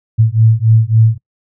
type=beating tone pair; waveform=sine; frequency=110 / 113.6 Hz; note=A2 / A#2; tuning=0 / -44 cents; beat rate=3.6 Hz; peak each=-10 dBFS; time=0.18-1.18 s; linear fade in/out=20 ms; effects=noise-tail reverb RT60 0.1 s tail -23 dB re dry